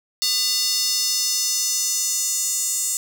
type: tone with high-pass filter sweep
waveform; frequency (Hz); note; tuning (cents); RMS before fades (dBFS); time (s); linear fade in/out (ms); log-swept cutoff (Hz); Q
square; 402.3; G4; +45; -22; 0.22-2.97; 0; 4600 to 7400; 3.6
effects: none